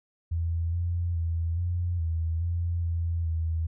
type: tone with pitch steps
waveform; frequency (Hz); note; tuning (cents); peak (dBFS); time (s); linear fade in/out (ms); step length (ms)
sine; 83.5 / 86.4 / 83.2 / 87.7 / 81.9 / 85.7 / 84.1 / 81.4; E2 / F2 / E2 / F2 / E2 / F2 / E2 / E2; +23 / -18 / +17 / +8 / -11 / -32 / +35 / -21; -25; 0.31-3.67; 10; 420
effects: none